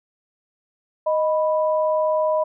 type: tone pair together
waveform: sine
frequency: 622.3 / 987 Hz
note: D#5 / B5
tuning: 0 / -1 cents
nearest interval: minor sixth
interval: 799 cents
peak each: -18 / -24 dBFS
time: 1.06-2.44 s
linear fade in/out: 10 ms
effects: none